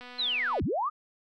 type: click train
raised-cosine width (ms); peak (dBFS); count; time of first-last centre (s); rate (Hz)
0.3; -30; 146; 0.01-0.597; 247
type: linear two-way sweep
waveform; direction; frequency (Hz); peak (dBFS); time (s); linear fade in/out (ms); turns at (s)
sine; down then up; 4203 to 54.9 to 1291; -26; 0.18-0.9; 20; 0.63
effects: none